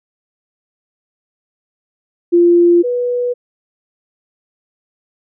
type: tone pair in turn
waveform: sine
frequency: 346.1 / 489.5 Hz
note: F4 / B4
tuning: -16 / -15 cents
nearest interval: tritone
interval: 601 cents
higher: second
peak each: -6 / -14 dBFS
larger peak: first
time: 2.32-2.83 / 2.83-3.34 s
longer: neither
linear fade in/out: 20 ms
effects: none